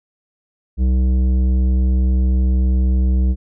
sine tone with tanh clipping, 63.6 Hz, C2, 48 cents flat, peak -14 dBFS, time 0.77-3.36 s, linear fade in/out 50 ms, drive 11 dB, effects none

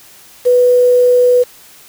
sine tone with quantisation, 493.9 Hz, B4, in tune, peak -6 dBFS, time 0.45-1.44 s, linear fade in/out 20 ms, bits 5, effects white hiss -41 dBFS RMS until 1.88 s

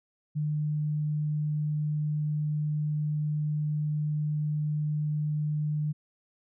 sine tone, 150.7 Hz, D3, 45 cents sharp, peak -26 dBFS, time 0.35-5.93 s, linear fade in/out 20 ms, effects none

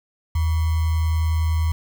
sine tone with sample-and-hold, 80.4 Hz, E2, 43 cents flat, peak -17 dBFS, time 0.35-1.72 s, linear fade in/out 5 ms, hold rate 1050 Hz, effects none

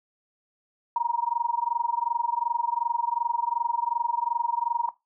sine tone with amplitude modulation, 946 Hz, A#5, 25 cents sharp, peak -19 dBFS, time 0.96-4.89 s, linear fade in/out 2 ms, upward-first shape sine, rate 22.7 Hz, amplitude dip 90%, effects noise-tail reverb RT60 0.2 s tail -18 dB re dry

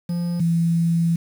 triangle / sine tone pair in turn, 173 / 167.69 Hz, F3 / E3, -16 / +30 cents, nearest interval minor second, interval 54 cents, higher first, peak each -19 / -16 dBFS, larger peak second, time 0.09-0.4 / 0.4-1.16 s, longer second, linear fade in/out 5 ms, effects 7-bit

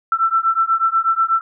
sine beating tone pair, 1333 / 1341.2 Hz, E6 / E6, +19 / +30 cents, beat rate 8.2 Hz, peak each -17 dBFS, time 0.12-1.41 s, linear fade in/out 2 ms, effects none

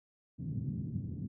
pink band-pass noise, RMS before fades -38 dBFS, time 0.38-1.28 s, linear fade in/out 20 ms, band 100 to 210 Hz, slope 24 dB/octave, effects none

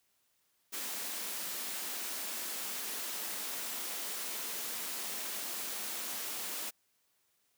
white high-pass noise, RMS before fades -39 dBFS, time 0.72-6.71 s, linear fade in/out 20 ms, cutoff 180 Hz, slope 96 dB/octave, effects white hiss -75 dBFS RMS until 7.57 s + high-pass 60 Hz 12 dB/octave

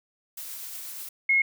blue noise with tremolo, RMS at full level -37 dBFS, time 0.37-1.09 s, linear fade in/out 5 ms, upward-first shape triangle, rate 8.3 Hz, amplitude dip 25%
sine tone, 2164 Hz, C#7, 42 cents flat, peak -18 dBFS, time 1.29-1.42 s, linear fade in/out 5 ms
effects none

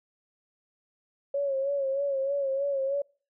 sine tone with vibrato, 551 Hz, C#5, 11 cents flat, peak -25 dBFS, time 1.34-3.02 s, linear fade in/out 5 ms, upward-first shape sine, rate 3.2 Hz, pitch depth 53 cents each way, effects noise-tail reverb RT60 0.4 s tail -26 dB re dry

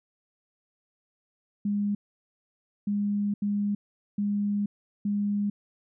sine tone bursts at uneven times, 204.4 Hz, G#3, 27 cents flat, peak -24 dBFS, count 5, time 1.65-1.95 / 2.87-3.34 / 3.42-3.75 / 4.18-4.66 / 5.05-5.5 s, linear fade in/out 5 ms, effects none

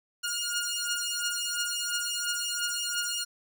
10% pulse beating tone pair, 1424 / 1426.9 Hz, F6 / F6, +33 / +37 cents, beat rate 2.9 Hz, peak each -24 dBFS, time 0.23-3.25 s, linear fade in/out 20 ms, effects none

